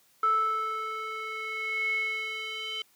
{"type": "tone with band-pass filter sweep", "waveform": "square", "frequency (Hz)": 437.8, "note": "A4", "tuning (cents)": -9, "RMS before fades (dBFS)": -31, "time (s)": [0.23, 2.82], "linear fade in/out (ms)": 2, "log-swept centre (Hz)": [1300, 2900], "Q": 9, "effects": ["white hiss -64 dBFS RMS until 2.95 s", "high-pass 80 Hz 12 dB/octave"]}